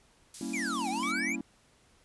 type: high-pass noise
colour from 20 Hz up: pink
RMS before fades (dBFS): -45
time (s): 0.34-1.12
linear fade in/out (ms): 2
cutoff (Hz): 5400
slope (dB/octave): 12
type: chord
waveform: triangle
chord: G diminished seventh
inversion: none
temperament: equal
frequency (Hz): 196 / 233.1 / 277.2 / 329.6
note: G3 / Bb3 / Db4 / Fb4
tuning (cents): 0 / 0 / 0 / 0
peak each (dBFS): -40 / -36 / -36 / -38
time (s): 0.41-1.41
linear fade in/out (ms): 2
type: exponential two-way sweep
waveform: square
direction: down then up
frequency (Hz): 2489 to 740 to 2489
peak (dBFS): -33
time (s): 0.53-1.36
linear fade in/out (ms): 10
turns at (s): 0.89
type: tone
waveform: sine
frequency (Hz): 2284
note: D7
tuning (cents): -49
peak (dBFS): -33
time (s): 1.03-1.32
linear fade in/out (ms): 2
effects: pink hiss -64 dBFS RMS until 2.04 s + resampled to 24000 Hz